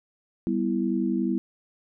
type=chord; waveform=sine; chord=E minor; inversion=first; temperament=equal; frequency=196 / 246.9 / 329.6 Hz; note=G3 / B3 / E4; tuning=0 / 0 / 0 cents; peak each=-27 dBFS; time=0.47-1.38 s; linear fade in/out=0 ms; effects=none